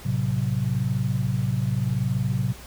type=chord; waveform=sine; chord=F# diminished; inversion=first; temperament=equal; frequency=110 / 130.81 / 185 Hz; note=A2 / C3 / F#3; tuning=0 / 0 / 0 cents; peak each=-26 / -24 / -29 dBFS; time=0.05-2.53 s; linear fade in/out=10 ms; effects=added 60 Hz sine -44 dBFS peak until 2.66 s + pink hiss -44 dBFS RMS until 2.66 s